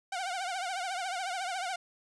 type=tone with vibrato; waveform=sawtooth; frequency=740 Hz; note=F#5; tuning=in tune; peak=-29 dBFS; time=0.12-1.76 s; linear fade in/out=5 ms; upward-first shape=triangle; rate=14 Hz; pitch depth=130 cents each way; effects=resampled to 22050 Hz